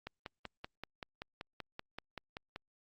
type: click train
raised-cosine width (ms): 0.3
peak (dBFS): -26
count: 14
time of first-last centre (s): 0.07-2.56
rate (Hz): 5.22
effects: Opus 48 kbps